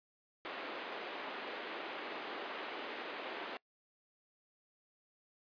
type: band-pass noise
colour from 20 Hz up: pink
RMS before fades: -44 dBFS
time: 0.45-3.57 s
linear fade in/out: 0 ms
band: 320 to 3400 Hz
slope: 24 dB/octave
effects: noise-tail reverb RT60 0.1 s tail -24 dB re dry + resampled to 11025 Hz